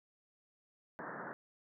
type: band-pass noise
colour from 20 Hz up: white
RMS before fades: -45 dBFS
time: 0.99-1.33 s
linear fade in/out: 0 ms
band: 130 to 1800 Hz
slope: 96 dB/octave
effects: none